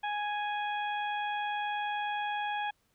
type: harmonic tone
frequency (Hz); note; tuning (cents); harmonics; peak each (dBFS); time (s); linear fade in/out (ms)
830.6; G#5; 0; 1 / 2 / 3 / 4; -32 / -38 / -42 / -44; 0.03-2.71; 10
effects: pink hiss -73 dBFS RMS until 2.94 s